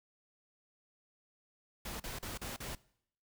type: noise bursts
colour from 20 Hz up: pink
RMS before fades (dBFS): -42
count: 5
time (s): 1.85-2.752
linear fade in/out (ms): 5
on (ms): 150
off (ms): 38
effects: noise-tail reverb RT60 0.7 s tail -22 dB re dry